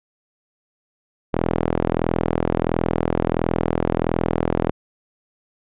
sawtooth tone with band-pass filter, 41.46 Hz, E1, 11 cents sharp, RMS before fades -21 dBFS, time 1.33-4.71 s, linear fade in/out 10 ms, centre 450 Hz, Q 0.8, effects resampled to 8000 Hz

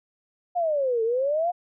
sine exponential two-way sweep, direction down then up, 725 to 440 to 725 Hz, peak -21 dBFS, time 0.55-1.52 s, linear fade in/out 20 ms, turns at 1.03 s, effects none

